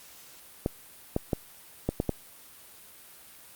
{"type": "clicks", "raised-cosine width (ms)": 2, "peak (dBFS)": -12, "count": 6, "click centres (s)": [0.661, 1.164, 1.332, 1.89, 2.001, 2.093], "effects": ["white hiss -51 dBFS RMS until 3.55 s", "Opus 48 kbps"]}